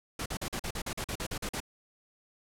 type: noise bursts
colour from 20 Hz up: pink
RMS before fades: -35 dBFS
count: 13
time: 0.19-1.603 s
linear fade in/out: 5 ms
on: 69 ms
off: 43 ms
effects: low-pass 12000 Hz 12 dB/octave